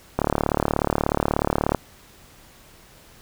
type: click train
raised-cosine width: 1 ms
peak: -5 dBFS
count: 58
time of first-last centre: 0.19-1.747 s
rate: 36.6 Hz
effects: pink hiss -50 dBFS RMS until 3.21 s